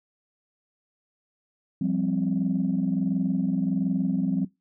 sine chord, F suspended second, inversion none, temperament equal, 174.61 / 196 / 261.6 Hz, F3 / G3 / C4, 0 / 0 / 0 cents, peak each -26 dBFS, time 1.81-4.45 s, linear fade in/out 5 ms, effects noise-tail reverb RT60 0.2 s tail -20 dB re dry + tanh soft clip ceiling -15 dBFS

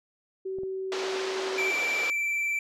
sine tone, 380.7 Hz, F#4, 49 cents sharp, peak -30 dBFS, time 0.45-1.71 s, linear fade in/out 10 ms
clicks, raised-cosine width 2 ms, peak -31 dBFS, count 2, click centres 0.586 / 0.634 s
pink band-pass noise, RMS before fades -35 dBFS, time 0.92-2.1 s, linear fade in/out 0 ms, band 360 to 5800 Hz, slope 24 dB/octave
triangle tone with vibrato, 2334 Hz, D7, 11 cents flat, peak -24 dBFS, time 1.58-2.59 s, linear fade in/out 2 ms, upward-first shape triangle, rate 20 Hz, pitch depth 33 cents each way
effects none

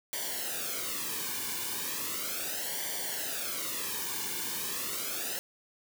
white noise with flanger, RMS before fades -35 dBFS, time 0.13-5.39 s, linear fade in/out 0 ms, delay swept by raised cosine 0.76 to 1.56 ms, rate 0.36 Hz, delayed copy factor -0.75, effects none

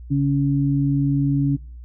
sine tone pair together, 140 / 280 Hz, C#3 / C#4, +18 / +18 cents, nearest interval octave, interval 1200 cents, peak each -18 / -20 dBFS, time 0.1-1.57 s, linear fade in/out 20 ms, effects noise-tail reverb RT60 0.4 s tail -22 dB re dry + added 60 Hz sine -35 dBFS peak until 1.84 s

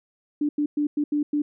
sine tone bursts at uneven times, 294.7 Hz, D4, 6 cents sharp, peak -20 dBFS, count 6, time 0.41-0.49 / 0.58-0.66 / 0.77-0.87 / 0.97-1.04 / 1.12-1.23 / 1.33-1.42 s, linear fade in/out 5 ms, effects none

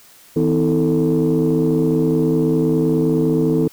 sine tone cluster, 159.4 / 253.7 / 323.5 / 443 Hz, D#3 / B3 / E4 / A4, +42 / +47 / -32 / +12 cents, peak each -18 dBFS, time 0.36-3.68 s, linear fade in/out 5 ms, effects tanh soft clip ceiling -8 dBFS + white hiss -47 dBFS RMS until 3.72 s

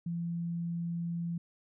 sine tone, 170 Hz, F3, 46 cents flat, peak -32 dBFS, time 0.06-1.38 s, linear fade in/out 5 ms, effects none

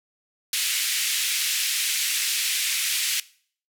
pink band-pass noise, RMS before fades -25 dBFS, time 0.53-3.2 s, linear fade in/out 2 ms, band 2200 to 14000 Hz, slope 24 dB/octave, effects noise-tail reverb RT60 0.5 s tail -20 dB re dry

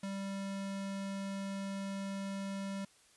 square tone, 196 Hz, G3, in tune, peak -38 dBFS, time 0.03-2.85 s, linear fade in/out 5 ms, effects white hiss -65 dBFS RMS until 3.16 s + resampled to 24000 Hz

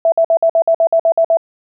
sine tone bursts, 661 Hz, E5, 5 cents sharp, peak -8 dBFS, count 11, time 0.05-1.371 s, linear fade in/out 2 ms, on 71 ms, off 54 ms, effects none

